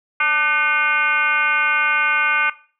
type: tone with frequency modulation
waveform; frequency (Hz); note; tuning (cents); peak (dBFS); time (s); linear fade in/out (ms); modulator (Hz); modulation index
sine; 1822; A#6; -40; -14; 0.2-2.5; 5; 314; 2.3
effects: noise-tail reverb RT60 0.4 s tail -18 dB re dry